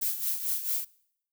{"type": "noise with tremolo", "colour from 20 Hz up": "violet", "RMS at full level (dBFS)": -28, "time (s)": [0.01, 0.85], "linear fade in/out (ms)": 10, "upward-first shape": "sine", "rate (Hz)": 4.5, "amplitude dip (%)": 65, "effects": ["noise-tail reverb RT60 0.7 s tail -23 dB re dry"]}